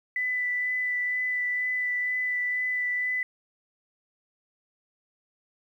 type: tone with vibrato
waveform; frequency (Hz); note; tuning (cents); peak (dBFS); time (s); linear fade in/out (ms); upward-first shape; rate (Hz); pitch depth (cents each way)
sine; 1991; B6; +14; -25; 0.16-3.23; 2; sine; 2.1; 11
effects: 10-bit